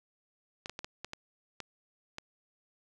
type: clicks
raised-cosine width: 0.2 ms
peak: -22 dBFS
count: 8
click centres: 0.659 / 0.696 / 0.791 / 0.845 / 1.046 / 1.134 / 1.603 / 2.184 s
effects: none